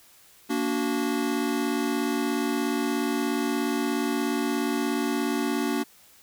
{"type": "chord", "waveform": "square", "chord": "Bb augmented", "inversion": "none", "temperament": "equal with one note detuned", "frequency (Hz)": [233.1, 290, 370], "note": ["Bb3", "D4", "F#4"], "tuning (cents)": [0, -22, 0], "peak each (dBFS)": [-30, -28, -31], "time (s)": [0.49, 5.84], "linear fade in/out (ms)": 20, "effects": ["white hiss -55 dBFS RMS until 6.22 s"]}